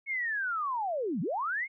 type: linear two-way sweep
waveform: sine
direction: down then up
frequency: 2217 to 147.3 to 2217 Hz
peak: -29 dBFS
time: 0.06-1.68 s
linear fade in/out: 50 ms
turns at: 1.21 s
effects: none